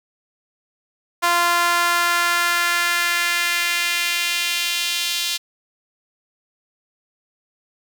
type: tone with high-pass filter sweep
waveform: sawtooth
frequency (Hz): 346.3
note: F4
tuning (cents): -15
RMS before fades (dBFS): -20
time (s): 1.22-5.38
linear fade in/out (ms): 20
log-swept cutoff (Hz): 990 to 3500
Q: 1.8
effects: none